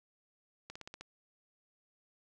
slowing click train, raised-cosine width 0.2 ms, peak -28 dBFS, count 6, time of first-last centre 0.7-1.01 s, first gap 55 ms, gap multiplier 1.06, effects none

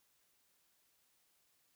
silence, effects white hiss -75 dBFS RMS until 1.75 s

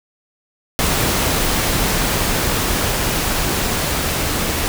pink noise with level ramp, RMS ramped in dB -17 to -20 dBFS, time 0.79-4.68 s, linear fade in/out 0 ms, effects none

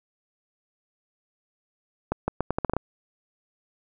accelerating click train, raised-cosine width 1 ms, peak -10 dBFS, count 9, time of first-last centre 2.12-2.766 s, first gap 160 ms, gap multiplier 0.79, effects none

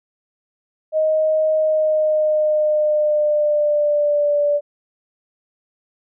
sine tone with pitch glide, 625 to 583.1 Hz, D#5 to D5, +8 to -13 cents, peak -14 dBFS, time 0.92-4.61 s, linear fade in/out 50 ms, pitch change -121 cents, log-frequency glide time 1.55-4.41 s, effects none

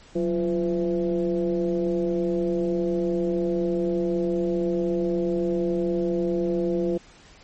sine tone with frequency modulation, 346 Hz, F4, 16 cents flat, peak -21 dBFS, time 0.15-6.98 s, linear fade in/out 10 ms, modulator 162 Hz, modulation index 1.1, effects pink hiss -51 dBFS RMS until 7.43 s + MP3 32 kbps

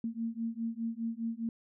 sine beating tone pair, 226.3 / 231.2 Hz, A3 / A#3, +49 / -14 cents, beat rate 4.9 Hz, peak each -36 / -36 dBFS, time 0.04-1.49 s, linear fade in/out 2 ms, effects none

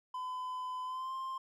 triangle tone with pitch glide, 1012 to 1052.5 Hz, B5 to C6, +42 to +10 cents, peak -35 dBFS, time 0.14-1.38 s, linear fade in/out 5 ms, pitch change +68 cents, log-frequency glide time 0.84-1.13 s, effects none

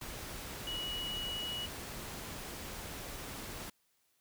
sine tone in noise, 2922 Hz, F#7, 22 cents flat, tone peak -37 dBFS, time 0.67-1.66 s, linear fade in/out 5 ms, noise pink, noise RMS -44 dBFS, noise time 0.01-3.7 s, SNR +4 dB, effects white hiss -75 dBFS RMS until 4.2 s

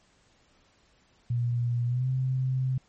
sine tone with pitch glide, 120 to 130.11 Hz, B2 to C3, -49 to -9 cents, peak -24 dBFS, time 1.3-2.78 s, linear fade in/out 5 ms, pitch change +140 cents, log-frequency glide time 1.86-2.08 s, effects pink hiss -64 dBFS RMS until 2.88 s + MP3 32 kbps

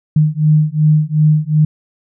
sine beating tone pair, 151.9 / 154.6 Hz, D#3 / D#3, -41 / -11 cents, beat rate 2.7 Hz, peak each -12 dBFS, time 0.16-1.65 s, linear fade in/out 5 ms, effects none

